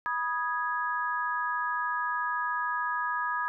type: chord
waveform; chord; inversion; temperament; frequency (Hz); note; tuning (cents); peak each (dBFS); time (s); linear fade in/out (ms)
sine; G# minor; first; equal with one note detuned; 978.1 / 1244.5 / 1661.2; B5 / D#6 / G#6; -17 / 0 / 0; -32; 0.06-3.48; 0
effects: none